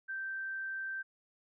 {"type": "tone", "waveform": "sine", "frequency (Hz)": 1562, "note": "G6", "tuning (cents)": -7, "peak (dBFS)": -36, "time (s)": [0.08, 1.03], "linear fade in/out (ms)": 20, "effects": []}